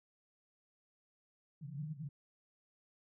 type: band-pass noise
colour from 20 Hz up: white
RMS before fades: -44 dBFS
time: 1.61-2.09 s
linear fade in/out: 2 ms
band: 140 to 160 Hz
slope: 96 dB/octave
effects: none